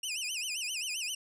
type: tone with vibrato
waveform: 20% pulse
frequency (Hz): 2728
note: F7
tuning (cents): -41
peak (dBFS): -28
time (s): 0.03-1.15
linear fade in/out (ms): 5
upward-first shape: sine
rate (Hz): 7.6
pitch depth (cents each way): 210
effects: resampled to 32000 Hz